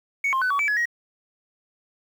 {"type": "tone with pitch steps", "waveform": "sine", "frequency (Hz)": [2226, 1058, 1502, 1130, 2311, 1691, 1891], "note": ["C#7", "C6", "F#6", "C#6", "D7", "G#6", "A#6"], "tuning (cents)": [7, 19, 26, 33, -28, 31, 24], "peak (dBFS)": -18, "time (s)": [0.24, 0.856], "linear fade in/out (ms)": 5, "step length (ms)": 88, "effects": ["tanh soft clip ceiling -18 dBFS", "8-bit"]}